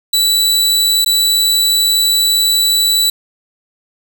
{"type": "tone with dropouts", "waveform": "sawtooth", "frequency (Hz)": 3951, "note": "B7", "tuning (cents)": 0, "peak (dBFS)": -7, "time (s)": [0.13, 3.1], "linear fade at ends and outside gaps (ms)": 5, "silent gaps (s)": [1.047, 1.06], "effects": []}